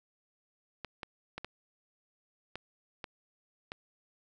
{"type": "clicks", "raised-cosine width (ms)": 0.3, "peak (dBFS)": -23, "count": 7, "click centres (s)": [0.847, 1.032, 1.38, 1.446, 2.556, 3.042, 3.719], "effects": []}